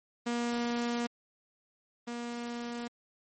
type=tone pair in turn; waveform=sawtooth; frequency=238 / 238 Hz; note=A#3 / A#3; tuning=+36 / +36 cents; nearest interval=unison; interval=0 cents; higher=neither; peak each=-26 / -32 dBFS; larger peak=first; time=0.26-1.07 / 2.07-2.88 s; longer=neither; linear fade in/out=10 ms; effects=MP3 32 kbps